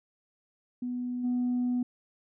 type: tone with level steps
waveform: sine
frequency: 246.9 Hz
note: B3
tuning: in tune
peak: -30 / -24 dBFS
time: 0.82-1.83 s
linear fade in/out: 5 ms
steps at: 1.23 s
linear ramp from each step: 20 ms
effects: tanh soft clip ceiling -23 dBFS